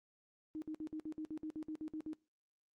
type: tone bursts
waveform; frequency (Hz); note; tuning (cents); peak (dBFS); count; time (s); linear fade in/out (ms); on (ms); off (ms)
sine; 311.1; D#4; 0; -40; 13; 0.55-2.132; 0; 70; 56
effects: noise-tail reverb RT60 0.3 s tail -24 dB re dry + Opus 32 kbps